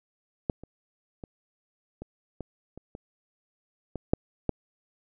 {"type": "clicks", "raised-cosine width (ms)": 2, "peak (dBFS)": [-12, -30, -26, -25, -22, -29, -26, -20, -7, -11], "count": 10, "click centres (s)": [0.498, 0.636, 1.238, 2.02, 2.407, 2.776, 2.951, 3.957, 4.135, 4.493], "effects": []}